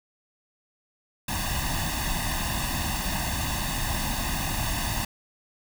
pink noise with comb filter, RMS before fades -28 dBFS, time 1.28-5.05 s, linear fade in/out 5 ms, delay 1.1 ms, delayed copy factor +0.9, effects none

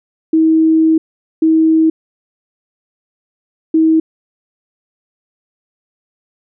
sine tone bursts at uneven times, 320 Hz, D#4, 49 cents sharp, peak -7 dBFS, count 3, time 0.33-0.98 / 1.42-1.9 / 3.74-4 s, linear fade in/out 5 ms, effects none

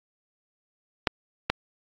clicks, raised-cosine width 0.3 ms, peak -5 dBFS, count 2, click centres 1.072 / 1.5 s, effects AAC 48 kbps

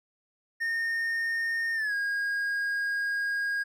triangle tone with pitch glide, 1832 to 1632.1 Hz, A#6 to G#6, -31 to -31 cents, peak -25 dBFS, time 0.6-3.64 s, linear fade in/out 20 ms, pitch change -200 cents, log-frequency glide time 1.74-1.94 s, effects none

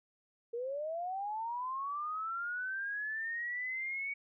sine linear sweep, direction up, 457 to 2251 Hz, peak -35 dBFS, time 0.53-4.14 s, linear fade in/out 10 ms, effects none

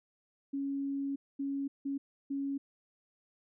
sine tone bursts at uneven times, 277.2 Hz, C#4, in tune, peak -32 dBFS, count 4, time 0.53-1.16 / 1.39-1.68 / 1.85-1.98 / 2.3-2.58 s, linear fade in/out 10 ms, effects none

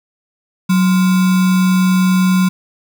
sine tone with sample-and-hold, 185 Hz, F#3, in tune, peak -9 dBFS, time 0.69-2.49 s, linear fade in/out 10 ms, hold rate 1225 Hz, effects none

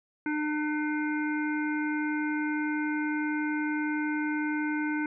harmonic tone, 301.8 Hz, D4, 47 cents sharp, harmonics 1 / 3 / 5 / 7 / 8, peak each -28 / -38 / -35 / -39 / -47 dBFS, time 0.26-5.06 s, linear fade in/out 2 ms, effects none

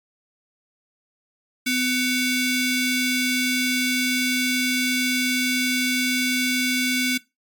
sawtooth ring-modulated tone, 1244.5 Hz, D#6, in tune, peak -13 dBFS, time 1.66-7.18 s, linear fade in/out 10 ms, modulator 991 Hz, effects noise-tail reverb RT60 0.2 s tail -18 dB re dry + MP3 96 kbps

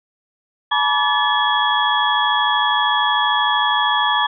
sine tone cluster, 856 / 969 / 1153 / 1722 / 3334 Hz, A5 / B5 / D6 / A6 / G#7, -48 / -33 / -32 / -38 / +6 cents, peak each -21 dBFS, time 0.71-4.27 s, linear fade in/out 10 ms, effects none

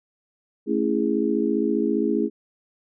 sine chord, A major seventh, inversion none, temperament just, 220 / 275 / 330 / 412.5 Hz, A3 / C#4 / E4 / G#4, 0 / -14 / +2 / -12 cents, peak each -25 dBFS, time 0.66-2.3 s, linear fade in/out 50 ms, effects none

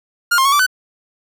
45% pulse tone with pitch steps, 1413 / 1061 / 1108 / 1164 / 1507 Hz, F6 / C6 / C#6 / D6 / F#6, +20 / +24 / -1 / -16 / +31 cents, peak -11 dBFS, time 0.31-0.665 s, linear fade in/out 10 ms, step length 71 ms, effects none

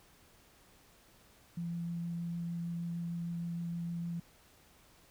sine tone with vibrato, 170.3 Hz, F3, 43 cents flat, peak -35 dBFS, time 1.57-4.2 s, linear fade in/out 5 ms, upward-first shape triangle, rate 6.5 Hz, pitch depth 10 cents each way, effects pink hiss -63 dBFS RMS until 5.1 s

